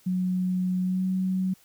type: tone with pitch glide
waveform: sine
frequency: 183.4 to 186.93 Hz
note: F#3 to F#3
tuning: -15 to +18 cents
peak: -23 dBFS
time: 0.06-1.54 s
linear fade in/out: 10 ms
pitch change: +33 cents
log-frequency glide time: 0.82-1.05 s
effects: white hiss -59 dBFS RMS until 1.64 s